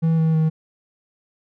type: tone with pitch steps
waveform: triangle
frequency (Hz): 162.8 / 160.56 / 158.35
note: E3 / E3 / D#3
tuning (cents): -21 / -45 / +31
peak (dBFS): -13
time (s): 0.02-0.5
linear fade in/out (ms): 20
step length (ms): 160
effects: none